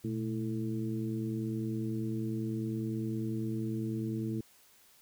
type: harmonic tone with a mistuned harmonic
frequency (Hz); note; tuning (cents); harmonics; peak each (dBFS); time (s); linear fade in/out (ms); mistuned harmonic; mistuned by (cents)
110; A2; 0; 1 / 2 / 3 / 4; -36 / -36 / -37 / -47; 0.04-4.41; 5; 1; +140
effects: white hiss -62 dBFS RMS until 5.01 s